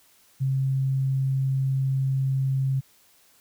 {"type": "tone", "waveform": "sine", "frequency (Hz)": 134, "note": "C3", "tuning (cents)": 42, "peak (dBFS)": -21, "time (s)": [0.4, 2.81], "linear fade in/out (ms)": 20, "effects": ["white hiss -59 dBFS RMS until 3.4 s"]}